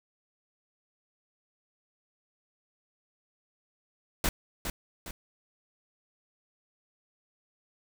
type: noise with echo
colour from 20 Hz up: pink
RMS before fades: -26 dBFS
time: 4.24-4.29 s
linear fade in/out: 2 ms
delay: 410 ms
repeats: 2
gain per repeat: -7 dB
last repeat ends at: 5.11 s
effects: none